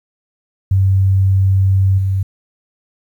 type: tone with level steps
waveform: sine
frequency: 96.1 Hz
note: G2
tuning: 34 cents flat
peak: -9 / -13 dBFS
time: 0.71-2.23 s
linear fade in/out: 5 ms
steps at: 1.98 s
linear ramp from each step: 5 ms
effects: 8-bit